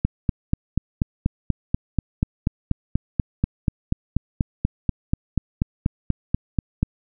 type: click train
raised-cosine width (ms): 5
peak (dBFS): -6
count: 29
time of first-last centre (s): 0.05-6.83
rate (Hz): 4.13
effects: none